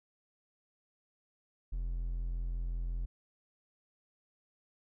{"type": "tone", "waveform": "triangle", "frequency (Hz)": 42.72, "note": "F1", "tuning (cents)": -37, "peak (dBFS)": -31, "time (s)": [1.72, 3.06], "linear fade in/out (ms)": 10, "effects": []}